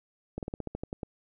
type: slowing click train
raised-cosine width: 2 ms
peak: -21 dBFS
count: 10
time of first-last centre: 0.38-1.032 s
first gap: 48 ms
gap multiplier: 1.1
effects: none